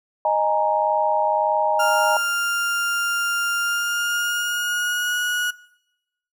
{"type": "chord", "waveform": "sine", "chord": "D# suspended fourth", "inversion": "none", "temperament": "equal with one note detuned", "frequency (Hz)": [618.7, 830.6, 932.3], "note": ["D#5", "G#5", "A#5"], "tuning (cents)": [-10, 0, 0], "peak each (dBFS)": -21, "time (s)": [0.25, 2.17], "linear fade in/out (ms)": 2}
{"type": "tone with pitch glide", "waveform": "35% pulse", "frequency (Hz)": [1398, 1455.7], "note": ["F6", "F#6"], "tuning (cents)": [1, -29], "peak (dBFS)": -19, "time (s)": [1.79, 5.51], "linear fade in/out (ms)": 10, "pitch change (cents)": 70, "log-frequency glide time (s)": [3.58, 5.17]}
{"effects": ["noise-tail reverb RT60 0.9 s tail -21 dB re dry"]}